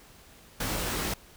pink noise with comb filter, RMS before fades -31 dBFS, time 0.6-1.14 s, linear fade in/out 5 ms, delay 19 ms, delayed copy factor +0.85, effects pink hiss -54 dBFS RMS until 1.36 s

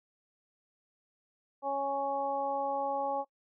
harmonic tone, 277.2 Hz, C#4, in tune, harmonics 1 / 2 / 3 / 4, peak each -44 / -34 / -32 / -40 dBFS, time 1.62-3.25 s, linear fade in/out 50 ms, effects noise-tail reverb RT60 0.1 s tail -22 dB re dry

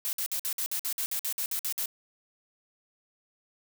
blue noise bursts, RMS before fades -31 dBFS, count 14, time 0.05-1.858 s, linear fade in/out 0 ms, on 79 ms, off 54 ms, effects none

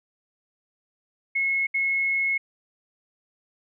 sine tone bursts at uneven times, 2177 Hz, C#7, 32 cents flat, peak -21 dBFS, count 2, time 1.35-1.67 / 1.74-2.38 s, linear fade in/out 10 ms, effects none

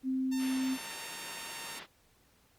sine tone, 261.6 Hz, C4, in tune, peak -29 dBFS, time 0.03-0.78 s, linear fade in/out 50 ms
5% pulse tone with pitch glide, 903 to 915.1 Hz, A5 to A#5, +45 to -32 cents, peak -30 dBFS, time 0.31-1.8 s, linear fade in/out 20 ms, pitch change +23 cents, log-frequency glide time 0.77-1.01 s
white band-pass noise, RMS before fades -47 dBFS, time 0.37-1.87 s, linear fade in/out 50 ms, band 150 to 3600 Hz, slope 24 dB/octave
effects pink hiss -67 dBFS RMS until 2.58 s + Opus 48 kbps

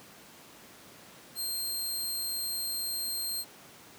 15% pulse tone, 4186 Hz, C8, in tune, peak -25 dBFS, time 1.35-3.45 s, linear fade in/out 50 ms, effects pink hiss -52 dBFS RMS until 3.98 s + high-pass 150 Hz 12 dB/octave

